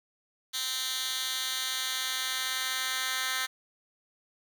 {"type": "tone with high-pass filter sweep", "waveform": "10% pulse", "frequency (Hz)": 259.6, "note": "C4", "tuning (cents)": -13, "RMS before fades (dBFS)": -32, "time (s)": [0.53, 3.47], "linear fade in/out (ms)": 20, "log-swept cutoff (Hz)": [3400, 2100], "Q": 1.5, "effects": []}